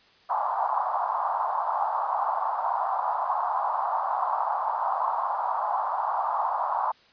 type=band-pass noise; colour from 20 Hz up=white; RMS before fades=-27 dBFS; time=0.29-6.92 s; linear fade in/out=10 ms; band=720 to 1100 Hz; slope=48 dB/octave; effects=white hiss -58 dBFS RMS until 7.12 s + resampled to 11025 Hz